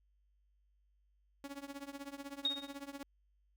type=tone with tremolo; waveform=sawtooth; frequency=280 Hz; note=C#4; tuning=18 cents sharp; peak=-37 dBFS; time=1.44-3.03 s; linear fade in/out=0 ms; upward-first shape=triangle; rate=16 Hz; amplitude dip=95%
type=tone with exponential decay; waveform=sine; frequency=3729 Hz; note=A#7; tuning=in tune; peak=-28 dBFS; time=2.45-2.78 s; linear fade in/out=2 ms; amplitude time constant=70 ms
effects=added 50 Hz sine -70 dBFS peak until 3.56 s